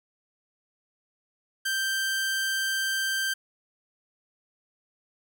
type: tone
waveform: sawtooth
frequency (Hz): 1568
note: G6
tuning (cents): 0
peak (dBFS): -22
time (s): 1.65-3.34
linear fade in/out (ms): 10
effects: none